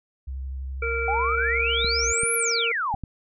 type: tone with vibrato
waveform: sine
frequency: 66.3 Hz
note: C2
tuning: 23 cents sharp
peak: -29 dBFS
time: 0.27-2.13 s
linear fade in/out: 10 ms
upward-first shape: square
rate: 12 Hz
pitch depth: 18 cents each way
type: harmonic tone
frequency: 463.4 Hz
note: A#4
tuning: 10 cents flat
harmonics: 1 / 3 / 5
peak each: -28 / -29 / -28 dBFS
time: 0.82-2.72 s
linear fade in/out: 5 ms
type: exponential two-way sweep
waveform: sine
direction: up then down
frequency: 754 to 11460 to 754 Hz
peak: -23 dBFS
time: 1.08-2.95 s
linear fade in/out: 2 ms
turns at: 2.35 s
type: clicks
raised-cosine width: 5 ms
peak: -21 dBFS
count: 4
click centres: 1.846 / 2.234 / 2.942 / 3.037 s
effects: none